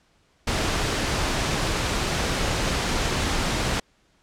pink noise, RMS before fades -24 dBFS, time 0.47-3.8 s, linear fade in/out 5 ms, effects pink hiss -63 dBFS RMS until 4.22 s + low-pass 7000 Hz 12 dB/octave

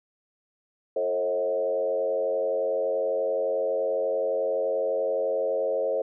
sine tone with frequency modulation, 537 Hz, C5, 45 cents sharp, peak -23 dBFS, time 0.96-6.02 s, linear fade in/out 5 ms, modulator 91.7 Hz, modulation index 1.1, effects none

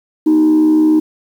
sine tone with frequency modulation, 311.1 Hz, D#4, in tune, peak -6 dBFS, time 0.26-1 s, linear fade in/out 10 ms, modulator 73.2 Hz, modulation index 0.35, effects tanh soft clip ceiling -5 dBFS + 7-bit

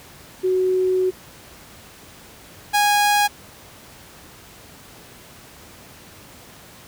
sine / sawtooth tone pair in turn, 371.2 / 824.7 Hz, F#4 / G#5, +6 / -12 cents, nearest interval octave + major second, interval 1382 cents, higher second, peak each -16 / -11 dBFS, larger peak second, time 0.43-1.11 / 2.73-3.28 s, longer first, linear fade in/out 20 ms, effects pink hiss -44 dBFS RMS until 6.87 s + high-pass 60 Hz 12 dB/octave

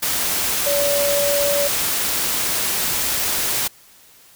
sine tone in noise, 572 Hz, D5, 46 cents flat, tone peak -18 dBFS, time 0.66-1.68 s, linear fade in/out 10 ms, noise white, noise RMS -21 dBFS, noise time 0.02-3.68 s, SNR 0 dB, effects white hiss -49 dBFS RMS until 4.35 s

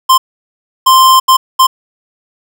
square tone bursts at uneven times, 1046 Hz, C6, 1 cent flat, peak -4 dBFS, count 4, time 0.09-0.18 / 0.86-1.2 / 1.28-1.37 / 1.59-1.67 s, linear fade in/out 10 ms, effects none

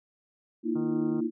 sine chord, Bb suspended fourth, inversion none, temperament equal with one note detuned, 233.1 / 311.1 / 341.3 Hz, Bb3 / Eb4 / F4, 0 / 0 / -40 cents, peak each -30 dBFS, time 0.63-1.31 s, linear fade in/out 50 ms
harmonic tone, 154.3 Hz, D#3, 14 cents flat, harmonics 1 / 2 / 3 / 4 / 5 / 6 / 7 / 8 / 9, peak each -37 / -43 / -47 / -49 / -51 / -53 / -54 / -55 / -56 dBFS, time 0.75-1.21 s, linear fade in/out 10 ms
effects none

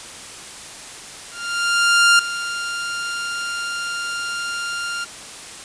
sawtooth tone with ADSR envelope, 1396.9 Hz, F6, in tune, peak -6 dBFS, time 1.31-5.05 s, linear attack 880 ms, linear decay 4 ms, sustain -14 dB, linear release 15 ms, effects white hiss -36 dBFS RMS until 5.64 s + resampled to 22050 Hz

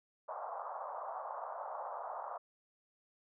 pink band-pass noise, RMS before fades -43 dBFS, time 0.28-2.38 s, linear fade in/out 10 ms, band 590 to 1200 Hz, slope 48 dB/octave, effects none

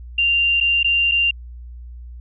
sine tone with dropouts, 2782 Hz, F7, 7 cents flat, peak -14 dBFS, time 0.18-1.31 s, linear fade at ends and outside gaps 5 ms, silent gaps 0.603-0.609 / 0.831-0.844 / 1.114-1.118 s, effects added 60 Hz sine -33 dBFS peak until 2.2 s

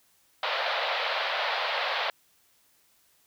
pink band-pass noise, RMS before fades -29 dBFS, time 0.43-2.1 s, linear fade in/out 2 ms, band 540 to 4300 Hz, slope 48 dB/octave, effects white hiss -65 dBFS RMS until 3.26 s

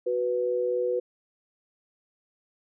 sine tone pair together, 370 / 493.9 Hz, F#4 / B4, 0 / 0 cents, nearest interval perfect fourth, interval 500 cents, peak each -29 / -25 dBFS, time 0.06-1 s, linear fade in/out 10 ms, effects none

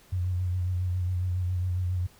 sine tone with vibrato, 90.5 Hz, F#2, 38 cents flat, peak -25 dBFS, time 0.12-2.07 s, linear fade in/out 10 ms, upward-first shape sine, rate 7.3 Hz, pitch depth 37 cents each way, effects pink hiss -57 dBFS RMS until 2.19 s

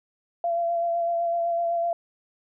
sine tone with vibrato, 682 Hz, F5, 41 cents flat, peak -22 dBFS, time 0.44-1.93 s, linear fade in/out 2 ms, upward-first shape sine, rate 7.9 Hz, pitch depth 19 cents each way, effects none

